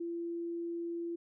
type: tone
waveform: sine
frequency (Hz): 339.8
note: F4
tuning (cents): -47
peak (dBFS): -35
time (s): 0-1.16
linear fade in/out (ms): 10
effects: none